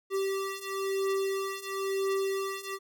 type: beating tone pair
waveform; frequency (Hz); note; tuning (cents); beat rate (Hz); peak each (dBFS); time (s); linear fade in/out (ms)
square; 388.5 / 389.49; G4 / G4; -16 / -11; 0.99; -34 / -32; 0.1-2.79; 50
effects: none